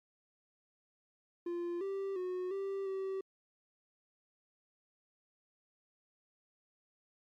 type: tone with pitch steps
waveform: triangle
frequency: 346.6 / 391 / 365.2 / 391.4 / 384.5 Hz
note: F4 / G4 / F#4 / G4 / G4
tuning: -13 / -4 / -23 / -3 / -33 cents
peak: -33 dBFS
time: 1.46-3.21 s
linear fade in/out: 5 ms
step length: 350 ms
effects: MP3 64 kbps